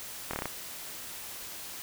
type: slowing click train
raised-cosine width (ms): 0.5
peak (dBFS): -17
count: 6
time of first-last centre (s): 0.31-0.457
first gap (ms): 24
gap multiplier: 1.1
effects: white hiss -42 dBFS RMS until 1.82 s